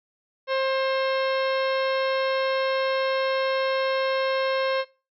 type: harmonic tone with a mistuned harmonic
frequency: 531 Hz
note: C5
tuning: 25 cents sharp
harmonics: 1 / 2 / 3 / 4 / 5 / 6 / 7 / 8 / 10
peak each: -23 / -29 / -33 / -35 / -37 / -39 / -40 / -41 / -43 dBFS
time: 0.47-4.85 s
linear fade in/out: 50 ms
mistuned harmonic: 7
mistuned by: +34 cents
effects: noise-tail reverb RT60 0.3 s tail -20 dB re dry